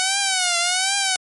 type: tone with vibrato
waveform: 5% pulse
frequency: 741 Hz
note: F#5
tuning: 2 cents sharp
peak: -6 dBFS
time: 0-1.16 s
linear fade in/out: 0 ms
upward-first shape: triangle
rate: 1.3 Hz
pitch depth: 140 cents each way
effects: MP3 48 kbps